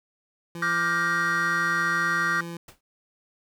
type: tone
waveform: 25% pulse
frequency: 169.7 Hz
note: F3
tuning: 49 cents flat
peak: -30 dBFS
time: 0.55-2.57 s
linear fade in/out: 2 ms
type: chord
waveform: triangle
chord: G minor seventh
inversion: second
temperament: just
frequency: 1176 / 1411.2 / 1568 / 1881.6 Hz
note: D6 / F6 / G6 / Bb6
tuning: +2 / +18 / 0 / +16 cents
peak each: -26 dBFS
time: 0.62-2.41 s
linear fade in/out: 5 ms
type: noise with exponential decay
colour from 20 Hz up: pink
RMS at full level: -41 dBFS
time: 2.68-2.81 s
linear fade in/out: 5 ms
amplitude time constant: 28 ms
effects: none